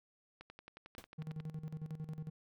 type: click train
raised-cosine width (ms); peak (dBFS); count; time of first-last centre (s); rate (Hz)
0.3; -35; 12; 0.41-1.401; 11.1
type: noise with exponential decay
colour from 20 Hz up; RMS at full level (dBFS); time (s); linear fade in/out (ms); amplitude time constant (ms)
pink; -44; 0.98-1.07; 2; 18
type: tone with tremolo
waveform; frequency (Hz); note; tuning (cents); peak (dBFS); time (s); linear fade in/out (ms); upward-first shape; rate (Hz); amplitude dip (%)
triangle; 156.4; D#3; +9; -37; 1.18-2.3; 10; square; 11; 75
effects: none